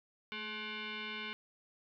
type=tone with frequency modulation; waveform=sine; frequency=423.2 Hz; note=G#4; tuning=33 cents sharp; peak=-39 dBFS; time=0.32-1.33 s; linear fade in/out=0 ms; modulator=641 Hz; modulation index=4.8; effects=none